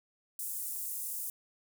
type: high-pass noise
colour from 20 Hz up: pink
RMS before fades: -38 dBFS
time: 0.39-1.3 s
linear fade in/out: 2 ms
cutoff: 8900 Hz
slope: 24 dB/octave
effects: none